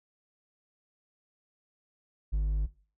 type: tone with hard clipping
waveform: sine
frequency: 51.2 Hz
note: G#1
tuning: 24 cents flat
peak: -26 dBFS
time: 2.32-2.67 s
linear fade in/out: 20 ms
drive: 3 dB
effects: noise-tail reverb RT60 0.4 s tail -19 dB re dry